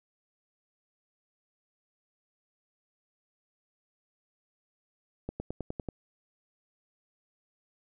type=accelerating click train; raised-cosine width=2 ms; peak=-21 dBFS; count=7; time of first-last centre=5.29-5.887 s; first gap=110 ms; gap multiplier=0.96; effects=none